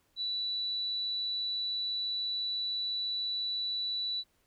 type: tone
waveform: sine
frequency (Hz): 3953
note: B7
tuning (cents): +1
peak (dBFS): -31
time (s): 0.16-4.24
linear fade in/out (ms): 50
effects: pink hiss -72 dBFS RMS until 4.46 s